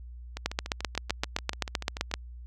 two click trains, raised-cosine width 0.2 ms, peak -18 / -9 dBFS, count 13 / 14, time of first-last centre 0.37-2.114 / 0.46-2.14 s, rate 6.88 / 7.74 Hz, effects added 60 Hz sine -41 dBFS peak until 2.46 s

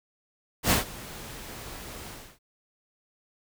pink noise with ADSR envelope, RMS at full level -20 dBFS, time 0.63-2.39 s, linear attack 81 ms, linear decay 130 ms, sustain -21 dB, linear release 300 ms, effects none

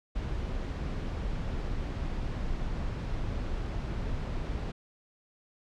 brown noise, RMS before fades -33 dBFS, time 0.15-4.72 s, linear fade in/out 10 ms, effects low-pass 5000 Hz 12 dB/octave

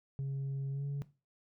sine tone with pitch glide, 136.9 to 141.16 Hz, C#3 to C#3, -21 to +32 cents, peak -31 dBFS, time 0.19-1.02 s, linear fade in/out 0 ms, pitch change +53 cents, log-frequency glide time 0.71-0.85 s, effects noise-tail reverb RT60 0.3 s tail -18 dB re dry + tanh soft clip ceiling -33 dBFS

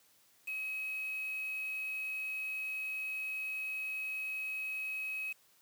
sine tone with quantisation, 2555 Hz, D#7, 45 cents sharp, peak -36 dBFS, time 0.47-5.33 s, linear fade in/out 10 ms, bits 8, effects white hiss -67 dBFS RMS until 5.61 s + high-pass 80 Hz 12 dB/octave

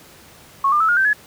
sine tone with pitch steps, 1100 / 1199.6 / 1308.1 / 1426.5 / 1555.6 / 1696.4 Hz, C#6 / D6 / E6 / F6 / G6 / G#6, -14 / +36 / -14 / +36 / -14 / +36 cents, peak -13 dBFS, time 0.64-1.132 s, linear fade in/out 5 ms, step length 82 ms, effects pink hiss -45 dBFS RMS until 1.26 s + high-pass 80 Hz 12 dB/octave

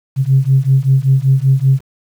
sine beating tone pair, 131.6 / 136.8 Hz, C3 / C#3, +10 / -23 cents, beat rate 5.2 Hz, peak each -11 dBFS, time 0.16-1.81 s, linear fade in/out 50 ms, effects tanh soft clip ceiling -1 dBFS + 7-bit

